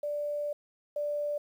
sine tone pair in turn, 587 / 587 Hz, D5 / D5, -1 / -1 cents, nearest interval unison, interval 0 cents, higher neither, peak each -30 / -29 dBFS, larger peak second, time 0.03-0.53 / 0.96-1.38 s, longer first, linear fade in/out 5 ms, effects 10-bit

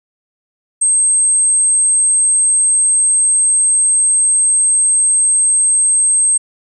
sine tone, 8372 Hz, C9, in tune, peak -9 dBFS, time 0.81-6.38 s, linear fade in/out 10 ms, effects none

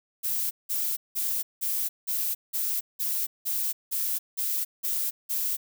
violet noise bursts, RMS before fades -28 dBFS, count 12, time 0.23-5.57 s, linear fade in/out 20 ms, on 280 ms, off 180 ms, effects none

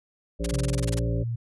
harmonic tone, 57.4 Hz, A#1, 26 cents flat, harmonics 1 / 3 / 5 / 7 / 9 / 10, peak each -28 / -33 / -35 / -36 / -38 / -38 dBFS, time 0.39-1.24 s, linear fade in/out 20 ms
white noise bursts, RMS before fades -32 dBFS, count 12, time 0.44-0.992 s, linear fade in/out 5 ms, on 24 ms, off 24 ms
sine tone with pitch glide, 130.81 to 116.54 Hz, C3 to A#2, 0 to 0 cents, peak -26 dBFS, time 0.52-1.36 s, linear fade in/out 10 ms, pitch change -200 cents, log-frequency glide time 0.74-0.9 s
effects resampled to 24000 Hz

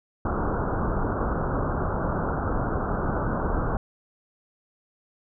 pink low-pass noise, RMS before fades -26 dBFS, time 0.25-3.77 s, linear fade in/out 2 ms, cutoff 1500 Hz, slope 96 dB/octave, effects none

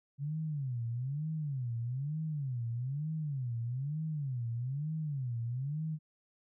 sine tone with vibrato, 135.6 Hz, C#3, 38 cents flat, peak -33 dBFS, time 0.18-5.99 s, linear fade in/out 50 ms, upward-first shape sine, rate 1.1 Hz, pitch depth 270 cents each way, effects none

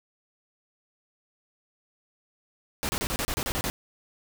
pink noise bursts, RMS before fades -29 dBFS, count 10, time 2.83-3.7 s, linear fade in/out 0 ms, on 60 ms, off 30 ms, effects none

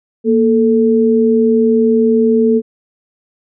sine tone pair together, 233.3 / 440 Hz, A#3 / A4, +2 / 0 cents, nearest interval major seventh, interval 1098 cents, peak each -11 / -11 dBFS, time 0.24-2.62 s, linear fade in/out 50 ms, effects none

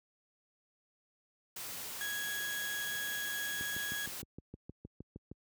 white noise, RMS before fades -43 dBFS, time 1.56-4.22 s, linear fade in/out 5 ms
35% pulse tone, 1661.2 Hz, G#6, in tune, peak -35 dBFS, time 2.01-4.06 s, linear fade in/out 0 ms
click train, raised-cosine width 3 ms, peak -32 dBFS, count 12, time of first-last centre 3.61-5.315 s, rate 6.45 Hz
effects high-pass 60 Hz 12 dB/octave

